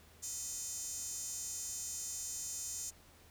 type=tone with high-pass filter; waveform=square; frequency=279.7 Hz; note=C#4; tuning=16 cents sharp; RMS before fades=-42 dBFS; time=0.22-2.91 s; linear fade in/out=20 ms; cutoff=6800 Hz; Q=5; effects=added 80 Hz sine -64 dBFS peak until 3.3 s + pink hiss -62 dBFS RMS until 3.3 s